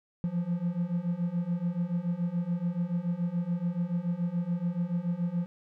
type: beating tone pair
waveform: triangle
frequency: 170 / 177 Hz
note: F3 / F3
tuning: -46 / +23 cents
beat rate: 7 Hz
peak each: -30 / -28 dBFS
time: 0.24-5.46 s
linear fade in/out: 0 ms
effects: none